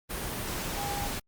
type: tone in noise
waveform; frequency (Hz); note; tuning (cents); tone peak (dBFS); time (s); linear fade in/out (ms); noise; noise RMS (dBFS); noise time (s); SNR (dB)
sine; 809; G#5; -46; -34; 0.76-1.08; 20; pink; -34; 0.09-1.2; -3
effects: Opus 32 kbps